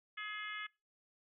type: harmonic tone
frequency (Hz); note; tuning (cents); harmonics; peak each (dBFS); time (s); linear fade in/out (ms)
422.5; G#4; +30; 3 / 4 / 5 / 6 / 7 / 8; -47 / -46 / -45 / -53 / -51 / -53; 0.17-0.67; 10
effects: noise-tail reverb RT60 0.3 s tail -25 dB re dry